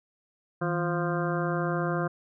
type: harmonic tone with a mistuned harmonic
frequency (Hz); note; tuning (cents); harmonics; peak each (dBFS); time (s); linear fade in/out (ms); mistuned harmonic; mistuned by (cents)
174.61; F3; 0; 1 / 2 / 3 / 4 / 6 / 7 / 8 / 9; -29 / -32 / -34 / -35 / -37 / -37 / -38 / -39; 0.61-2.08; 10; 1; -130
effects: none